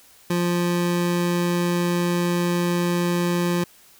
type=tone; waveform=25% pulse; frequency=174.7 Hz; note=F3; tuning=1 cent sharp; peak=-16 dBFS; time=0.3-3.64 s; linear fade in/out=5 ms; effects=white hiss -52 dBFS RMS until 3.99 s